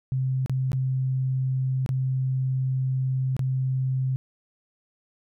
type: tone with dropouts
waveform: sine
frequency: 130.81 Hz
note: C3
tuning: in tune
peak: -22 dBFS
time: 0.12-4.16 s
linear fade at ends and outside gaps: 0 ms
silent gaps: 0.461-0.496 / 0.718-0.731 / 1.862-1.891 / 3.366-3.393 s
effects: none